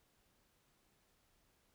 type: silence
effects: pink hiss -75 dBFS RMS until 1.74 s